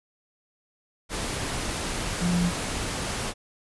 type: tone in noise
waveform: sine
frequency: 175.6 Hz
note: F3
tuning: 10 cents sharp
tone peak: -21 dBFS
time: 2.2-2.52 s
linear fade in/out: 50 ms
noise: pink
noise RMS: -30 dBFS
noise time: 1.09-3.34 s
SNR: +6 dB
effects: resampled to 24000 Hz